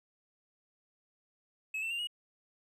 triangle tone with pitch steps, 2578 / 2678 / 2782 / 2890 Hz, E7 / E7 / F7 / F#7, -39 / +27 / -7 / -41 cents, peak -32 dBFS, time 1.74-2.072 s, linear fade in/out 5 ms, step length 83 ms, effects none

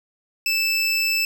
25% pulse tone, 2637 Hz, E7, in tune, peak -15 dBFS, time 0.46-1.25 s, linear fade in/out 2 ms, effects none

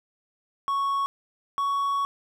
triangle tone pair in turn, 1108.7 / 1117.1 Hz, C#6 / C#6, 0 / +13 cents, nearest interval unison, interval 13 cents, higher second, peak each -21 dBFS, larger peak neither, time 0.68-1.06 / 1.58-2.05 s, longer second, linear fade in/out 0 ms, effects none

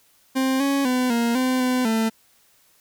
40% pulse tone with pitch steps, 263.4 / 277.5 / 252.4 / 234.1 / 256.5 / 253.1 / 223 Hz, C4 / C#4 / B3 / A#3 / C4 / B3 / A3, +12 / +2 / +38 / +8 / -34 / +43 / +23 cents, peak -18 dBFS, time 0.35-2.1 s, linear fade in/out 20 ms, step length 250 ms, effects white hiss -59 dBFS RMS until 2.8 s

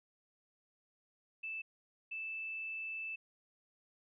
sine tone bursts at uneven times, 2637 Hz, E7, in tune, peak -39 dBFS, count 2, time 1.43-1.62 / 2.11-3.16 s, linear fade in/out 10 ms, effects none

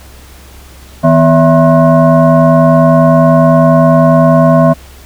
sine tone with frequency modulation, 250 Hz, B3, 21 cents sharp, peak -3 dBFS, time 1.03-4.74 s, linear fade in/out 20 ms, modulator 410 Hz, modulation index 1.6, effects added 67 Hz sine -34 dBFS peak until 5.05 s + pink hiss -38 dBFS RMS until 5.05 s

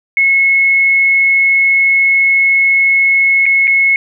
sine tone with dropouts, 2183 Hz, C#7, 27 cents flat, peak -7 dBFS, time 0.17-3.96 s, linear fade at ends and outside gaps 1 ms, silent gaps 3.457-3.463 / 3.672-3.677 s, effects none

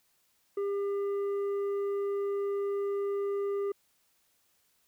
sine tone with tanh clipping, 400.5 Hz, G4, 37 cents sharp, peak -30 dBFS, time 0.57-3.72 s, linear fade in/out 5 ms, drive 6 dB, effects white hiss -71 dBFS RMS until 4.87 s

